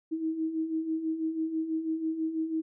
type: beating tone pair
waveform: sine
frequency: 315.5 / 321.6 Hz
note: D#4 / E4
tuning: +24 / -43 cents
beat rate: 6.1 Hz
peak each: -36 / -29 dBFS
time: 0.11-2.62 s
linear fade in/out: 20 ms
effects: none

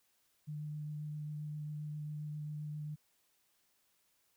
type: tone with vibrato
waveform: sine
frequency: 150.4 Hz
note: D3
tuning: 42 cents sharp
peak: -39 dBFS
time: 0.47-2.96 s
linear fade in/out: 20 ms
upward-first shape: triangle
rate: 7.5 Hz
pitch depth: 14 cents each way
effects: white hiss -75 dBFS RMS until 4.36 s

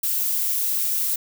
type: noise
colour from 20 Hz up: violet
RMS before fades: -23 dBFS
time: 0.03-1.16 s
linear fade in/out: 5 ms
effects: none

